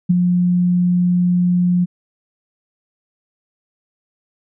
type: tone with ADSR envelope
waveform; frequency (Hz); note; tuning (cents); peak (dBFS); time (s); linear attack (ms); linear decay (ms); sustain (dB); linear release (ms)
sine; 177.9; F3; +32; -7; 0.09-1.86; 15; 15; -5; 26
effects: none